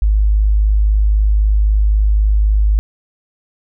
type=tone; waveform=sine; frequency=51.91 Hz; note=G#1; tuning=in tune; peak=-9 dBFS; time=0.02-2.79 s; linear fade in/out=0 ms; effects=none